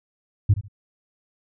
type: tone with echo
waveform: sine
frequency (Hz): 101.3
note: G#2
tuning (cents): -43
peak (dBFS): -10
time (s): 0.49-0.54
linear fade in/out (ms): 10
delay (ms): 72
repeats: 2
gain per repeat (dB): -14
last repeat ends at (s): 0.684
effects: tanh soft clip ceiling -9 dBFS